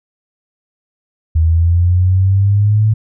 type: exponential sweep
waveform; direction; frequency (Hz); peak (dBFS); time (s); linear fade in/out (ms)
sine; up; 79.3 to 110; -8; 1.35-2.94; 10
effects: none